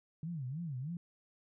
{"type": "tone with vibrato", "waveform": "sine", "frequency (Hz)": 147.3, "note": "D3", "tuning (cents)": 6, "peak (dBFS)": -37, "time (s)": [0.23, 0.97], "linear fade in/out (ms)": 2, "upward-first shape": "sine", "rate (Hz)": 3.2, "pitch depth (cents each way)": 290, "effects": []}